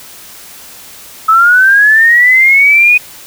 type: linear sweep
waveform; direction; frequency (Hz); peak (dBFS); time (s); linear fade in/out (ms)
sine; up; 1286 to 2489; -3; 1.28-2.98; 10
effects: white hiss -33 dBFS RMS until 3.26 s